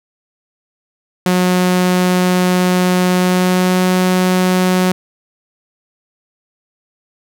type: tone with pitch glide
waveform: sawtooth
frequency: 181.6 to 183.6 Hz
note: F#3 to F#3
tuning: -32 to -13 cents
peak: -7 dBFS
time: 1.26-4.92 s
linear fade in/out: 2 ms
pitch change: +19 cents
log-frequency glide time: 3.12-3.87 s
effects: none